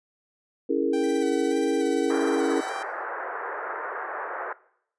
sine chord, A# half-diminished seventh, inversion first, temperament equal, 277.2 / 329.6 / 415.3 / 466.2 Hz, C#4 / E4 / G#4 / A#4, 0 / 0 / 0 / 0 cents, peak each -27 dBFS, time 0.69-2.61 s, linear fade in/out 10 ms
sawtooth tone with vibrato, 773 Hz, G5, 24 cents flat, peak -31 dBFS, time 0.93-2.83 s, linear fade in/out 5 ms, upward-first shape square, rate 1.7 Hz, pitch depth 25 cents each way
5% pulse tone with tremolo, 1975.5 Hz, B6, in tune, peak -27 dBFS, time 1.03-2.7 s, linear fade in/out 10 ms, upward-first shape sine, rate 17 Hz, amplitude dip 75%
white band-pass noise, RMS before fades -33 dBFS, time 2.1-4.53 s, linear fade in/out 2 ms, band 380 to 1700 Hz, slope 48 dB/octave
effects noise-tail reverb RT60 0.7 s tail -20 dB re dry + resampled to 22050 Hz

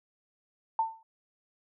sine tone with exponential decay, 895 Hz, A5, 29 cents sharp, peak -21 dBFS, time 0.79-1.03 s, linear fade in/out 2 ms, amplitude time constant 51 ms, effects none

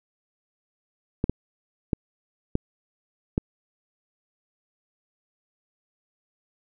clicks, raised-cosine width 3 ms, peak -9 dBFS, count 5, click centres 1.241 / 1.296 / 1.932 / 2.554 / 3.379 s, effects none

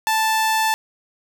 sawtooth tone, 880 Hz, A5, in tune, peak -13 dBFS, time 0.07-0.74 s, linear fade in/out 0 ms, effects none

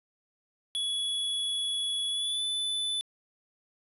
square tone with pitch glide, 3383 to 3498 Hz, G#7 to A7, +31 to -11 cents, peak -29 dBFS, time 0.75-3.01 s, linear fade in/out 0 ms, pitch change +58 cents, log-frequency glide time 2.1-2.43 s, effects resampled to 32000 Hz + 10-bit

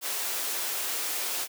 white high-pass noise, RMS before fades -31 dBFS, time 0.01-1.48 s, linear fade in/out 50 ms, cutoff 320 Hz, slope 24 dB/octave, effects none

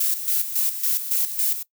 violet noise with tremolo, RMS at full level -21 dBFS, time 0-1.63 s, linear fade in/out 5 ms, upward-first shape square, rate 3.6 Hz, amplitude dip 65%, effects noise-tail reverb RT60 0.1 s tail -19 dB re dry

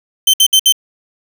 sawtooth tone bursts, 3097 Hz, G7, 22 cents flat, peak -3 dBFS, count 4, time 0.27-0.724 s, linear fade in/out 5 ms, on 67 ms, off 62 ms, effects none

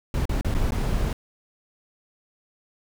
brown noise with dropouts, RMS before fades -23 dBFS, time 0.14-1.13 s, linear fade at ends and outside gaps 2 ms, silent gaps 0.255-0.293 / 0.411-0.446 / 0.542-0.548 / 0.707-0.72 s, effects none

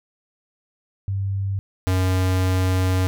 sine / square tone pair in turn, 98 / 92.79 Hz, G2 / F#2, 0 / +5 cents, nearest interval minor second, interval 95 cents, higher first, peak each -21 / -18 dBFS, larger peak second, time 1.08-1.59 / 1.87-3.07 s, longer second, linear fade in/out 0 ms, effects none

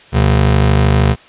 35% pulse ring-modulated tone, 99.4 Hz, G2, 25 cents sharp, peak -4 dBFS, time 0.12-1.16 s, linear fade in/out 50 ms, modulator 26.4 Hz, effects white hiss -42 dBFS RMS until 1.28 s + resampled to 8000 Hz

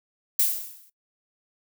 violet noise with exponential decay, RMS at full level -18 dBFS, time 0.39-0.9 s, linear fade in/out 5 ms, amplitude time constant 110 ms, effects noise-tail reverb RT60 0.1 s tail -19 dB re dry

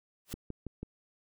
white noise with exponential growth, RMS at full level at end -38 dBFS, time 0.25-0.33 s, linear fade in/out 0 ms, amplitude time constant 16 ms
click train, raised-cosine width 3 ms, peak -26 dBFS, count 4, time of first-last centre 0.34-0.83 s, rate 6.12 Hz
effects none

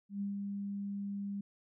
sine tone with ADSR envelope, 200.4 Hz, G3, 38 cents sharp, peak -33 dBFS, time 0.09-1.41 s, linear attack 120 ms, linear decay 140 ms, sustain -3 dB, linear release 5 ms, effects none

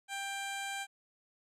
15% pulse tone with low-pass filter, 790 Hz, G5, 13 cents sharp, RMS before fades -39 dBFS, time 0.08-0.87 s, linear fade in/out 50 ms, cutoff 9500 Hz, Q 1.3, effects none

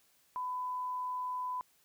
sine tone, 1002 Hz, B5, 25 cents sharp, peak -34 dBFS, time 0.36-1.61 s, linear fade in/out 0 ms, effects white hiss -69 dBFS RMS until 1.84 s

